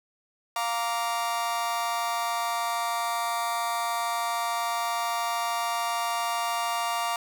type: chord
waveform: 40% pulse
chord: Bb major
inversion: second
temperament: just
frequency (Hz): 699.2 / 932.3 / 1165.4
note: F5 / Bb5 / D6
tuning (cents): +2 / 0 / -14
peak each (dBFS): -30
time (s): 0.56-7.16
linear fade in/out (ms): 2
effects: none